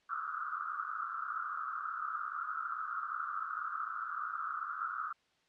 pink band-pass noise, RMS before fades -39 dBFS, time 0.09-5.13 s, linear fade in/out 10 ms, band 1200 to 1400 Hz, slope 96 dB/octave, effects white hiss -72 dBFS RMS until 5.48 s + low-pass 4000 Hz 12 dB/octave

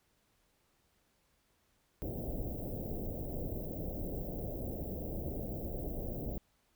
pink band-stop noise, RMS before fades -39 dBFS, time 2.02-6.38 s, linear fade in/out 0 ms, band 660 to 16000 Hz, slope 48 dB/octave, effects pink hiss -74 dBFS RMS until 6.75 s

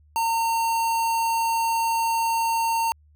square tone with notch filter, 913 Hz, A#5, 36 cents flat, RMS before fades -23 dBFS, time 0.16-2.92 s, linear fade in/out 0 ms, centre 3600 Hz, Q 1.9, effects added 75 Hz sine -53 dBFS peak until 3.15 s

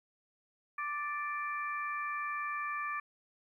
harmonic tone, 587.3 Hz, D5, in tune, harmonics 2 / 3 / 4, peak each -36 / -40 / -42 dBFS, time 0.78-3 s, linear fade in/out 5 ms, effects 12-bit

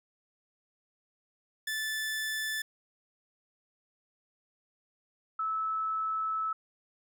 sawtooth / sine tone pair in turn, 1750 / 1304.6 Hz, A6 / E6, -10 / -18 cents, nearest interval perfect fourth, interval 508 cents, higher first, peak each -28 / -29 dBFS, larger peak first, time 1.67-2.62 / 5.39-6.53 s, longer second, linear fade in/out 5 ms, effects none

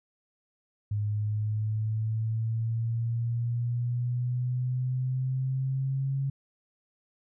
sine exponential sweep, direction up, 103.83 to 137.1 Hz, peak -26 dBFS, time 0.91-6.3 s, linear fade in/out 5 ms, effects none

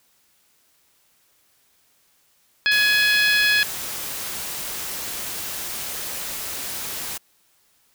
harmonic tone, 841 Hz, G#5, 22 cents sharp, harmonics 2 / 3 / 4 / 5 / 6, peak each -18 / -22 / -24 / -26 / -28 dBFS, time 2.66-3.63 s, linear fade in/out 0 ms
white noise, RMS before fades -30 dBFS, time 2.71-7.18 s, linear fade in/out 10 ms
effects white hiss -62 dBFS RMS until 7.94 s

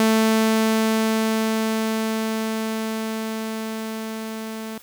sawtooth tone with level ramp, 221 Hz, A3, 8 cents sharp, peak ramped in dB -11 to -26 dBFS, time 0-4.78 s, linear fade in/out 2 ms, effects white hiss -48 dBFS RMS until 4.82 s

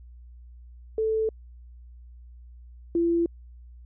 sine tone pair in turn, 440 / 338.8 Hz, A4 / E4, 0 / +48 cents, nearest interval perfect fourth, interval 452 cents, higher first, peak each -22 / -20 dBFS, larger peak second, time 0.98-1.29 / 2.95-3.26 s, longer neither, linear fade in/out 2 ms, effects added 60 Hz sine -44 dBFS peak until 3.85 s

